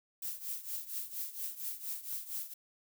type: noise with tremolo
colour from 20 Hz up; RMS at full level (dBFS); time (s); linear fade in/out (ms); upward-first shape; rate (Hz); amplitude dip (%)
violet; -37; 0.22-2.54; 5; triangle; 4.3; 85
effects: none